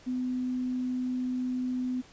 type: tone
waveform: sine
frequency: 252.6 Hz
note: B3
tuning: 39 cents sharp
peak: -28 dBFS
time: 0.06-2.02 s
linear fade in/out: 20 ms
effects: pink hiss -55 dBFS RMS until 2.12 s + resampled to 16000 Hz